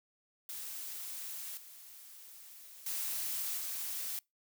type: noise with level steps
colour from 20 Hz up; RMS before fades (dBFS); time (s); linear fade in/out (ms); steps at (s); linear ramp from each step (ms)
blue; -43 / -53 / -37 / -39; 0.49-4.19; 2; 1.57 / 2.86 / 3.57; 5
effects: noise-tail reverb RT60 0.2 s tail -25 dB re dry